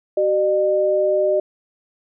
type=tone pair together; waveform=sine; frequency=380 / 605 Hz; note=F#4 / D#5; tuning=+46 / -49 cents; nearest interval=minor sixth; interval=805 cents; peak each=-20 / -16 dBFS; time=0.17-1.4 s; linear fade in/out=5 ms; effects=none